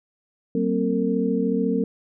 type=tone cluster; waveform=sine; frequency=188.9 / 231.1 / 265.1 / 455.6 Hz; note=F#3 / A#3 / C4 / A#4; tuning=+36 / -15 / +23 / -40 cents; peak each=-25 dBFS; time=0.55-1.84 s; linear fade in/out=2 ms; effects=none